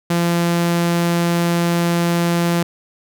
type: tone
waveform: sawtooth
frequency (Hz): 171.3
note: F3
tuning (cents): -33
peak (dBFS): -11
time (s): 0.1-2.63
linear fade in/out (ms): 5
effects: none